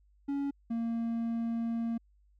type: tone pair in turn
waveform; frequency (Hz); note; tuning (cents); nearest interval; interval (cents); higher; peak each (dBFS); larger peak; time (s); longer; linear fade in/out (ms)
triangle; 280.5 / 230.6; C#4 / A#3; +21 / -19; minor third; 340; first; -28; neither; 0.28-0.51 / 0.7-1.98; second; 10
effects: added 50 Hz sine -62 dBFS peak until 2.39 s